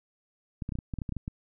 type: clicks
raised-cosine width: 5 ms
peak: -21 dBFS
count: 12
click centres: 0.622 / 0.691 / 0.722 / 0.754 / 0.788 / 0.938 / 0.987 / 1.018 / 1.092 / 1.123 / 1.167 / 1.279 s
effects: none